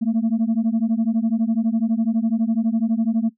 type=beating tone pair; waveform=sine; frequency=220 / 232 Hz; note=A3 / A#3; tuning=0 / -8 cents; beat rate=12 Hz; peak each=-18 dBFS; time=0.01-3.3 s; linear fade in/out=20 ms; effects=noise-tail reverb RT60 0.1 s tail -18 dB re dry + tanh soft clip ceiling -14 dBFS